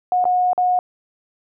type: tone with dropouts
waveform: sine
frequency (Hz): 726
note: F#5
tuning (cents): -33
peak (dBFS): -14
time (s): 0.12-0.79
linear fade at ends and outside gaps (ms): 1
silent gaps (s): 0.242-0.253 / 0.532-0.578
effects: none